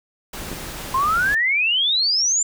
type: noise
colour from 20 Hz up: pink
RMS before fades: -32 dBFS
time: 0.33-1.35 s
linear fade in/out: 5 ms
type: clicks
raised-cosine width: 2 ms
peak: -19 dBFS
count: 2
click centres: 0.516 / 0.528 s
type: exponential sweep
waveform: sine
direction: up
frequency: 1024 to 7310 Hz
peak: -16 dBFS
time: 0.94-2.43 s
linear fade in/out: 5 ms
effects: none